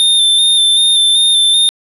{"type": "tone with vibrato", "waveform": "square", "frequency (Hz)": 3598, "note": "A7", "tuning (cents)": 38, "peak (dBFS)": -8, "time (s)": [0, 1.69], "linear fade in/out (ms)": 0, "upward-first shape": "square", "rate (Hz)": 2.6, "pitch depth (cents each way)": 22, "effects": ["resampled to 32000 Hz", "7-bit"]}